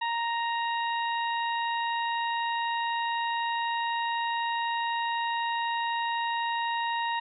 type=harmonic tone with a mistuned harmonic; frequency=932 Hz; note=A#5; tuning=1 cent flat; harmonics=1 / 2 / 3 / 4; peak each=-28 / -34 / -38 / -40 dBFS; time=0.01-7.2 s; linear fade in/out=10 ms; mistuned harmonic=4; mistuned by=+24 cents; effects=none